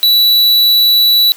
square tone, 3942 Hz, B7, 4 cents flat, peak -7 dBFS, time 0.03-1.32 s, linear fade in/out 0 ms, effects white hiss -37 dBFS RMS until 1.36 s + high-pass 300 Hz 12 dB/octave

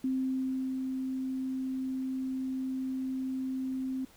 sine tone with ADSR envelope, 261.6 Hz, C4, in tune, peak -27 dBFS, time 0.04-4.05 s, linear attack 4 ms, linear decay 720 ms, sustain -4 dB, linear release 5 ms, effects pink hiss -59 dBFS RMS until 4.16 s

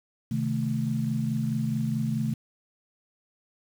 sine chord, A diminished, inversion first, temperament equal, 130.81 / 155.56 / 220 Hz, C3 / Eb3 / A3, 0 / 0 / 0 cents, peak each -29 / -31 / -28 dBFS, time 0.31-2.34 s, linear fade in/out 5 ms, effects 8-bit

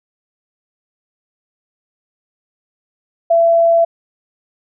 sine tone, 671 Hz, E5, 31 cents sharp, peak -8 dBFS, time 3.3-3.85 s, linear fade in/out 10 ms, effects none

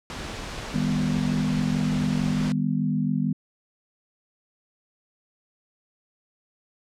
pink noise, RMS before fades -34 dBFS, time 0.1-2.52 s, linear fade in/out 0 ms
sine chord, Eb augmented, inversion none, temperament equal with one note detuned, 155.56 / 200.2 / 246.9 Hz, Eb3 / G3 / B3, 0 / +37 / 0 cents, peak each -26 dBFS, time 0.74-3.33 s, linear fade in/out 5 ms
effects low-pass 6000 Hz 12 dB/octave

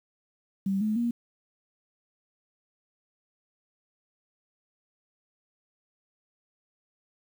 sine tone with pitch steps, 194.5 / 214.6 / 236.7 Hz, G3 / A3 / A#3, -13 / -43 / +27 cents, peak -24 dBFS, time 0.66-1.11 s, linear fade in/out 5 ms, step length 150 ms, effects 9-bit

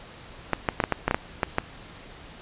clicks, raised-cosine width 0.5 ms, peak -6 dBFS, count 10, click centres 0.533 / 0.688 / 0.802 / 0.839 / 0.923 / 1.08 / 1.111 / 1.145 / 1.432 / 1.584 s, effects pink hiss -45 dBFS RMS until 2.41 s + resampled to 8000 Hz

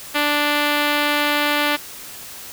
5% pulse tone with notch filter, 293.7 Hz, D4, in tune, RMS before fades -19 dBFS, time 0.14-1.77 s, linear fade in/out 20 ms, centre 8300 Hz, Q 1, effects white hiss -36 dBFS RMS until 2.52 s

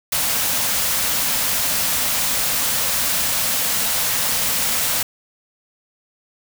white band-stop noise, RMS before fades -20 dBFS, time 0.12-5.03 s, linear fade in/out 5 ms, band 300 to 450 Hz, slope 96 dB/octave, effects none

